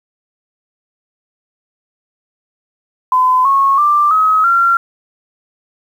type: tone with pitch steps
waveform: sine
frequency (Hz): 1017 / 1096.3 / 1181.8 / 1274 / 1373.3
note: C6 / C#6 / D6 / D#6 / F6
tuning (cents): -50 / -20 / +10 / +41 / -30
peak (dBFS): -8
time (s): 3.12-4.77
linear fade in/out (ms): 2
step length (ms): 330
effects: 7-bit